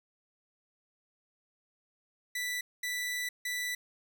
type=tone bursts at uneven times; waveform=sawtooth; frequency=1975.5 Hz; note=B6; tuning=in tune; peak=-29 dBFS; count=3; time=2.35-2.61 / 2.83-3.29 / 3.45-3.75 s; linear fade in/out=5 ms; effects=none